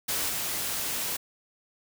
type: noise with level steps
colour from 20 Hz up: white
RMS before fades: -29 / -31 dBFS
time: 0.08-1.17 s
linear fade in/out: 10 ms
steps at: 0.28 s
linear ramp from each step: 20 ms
effects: none